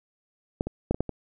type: clicks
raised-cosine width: 2 ms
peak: -12 / -17 / -10 / -17 / -11 / -19 dBFS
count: 6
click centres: 0.609 / 0.67 / 0.91 / 0.945 / 1.006 / 1.093 s
effects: none